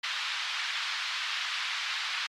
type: band-pass noise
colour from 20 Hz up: white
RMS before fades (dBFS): -33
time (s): 0.03-2.27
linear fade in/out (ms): 10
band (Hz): 1100 to 4100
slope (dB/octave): 24
effects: MP3 64 kbps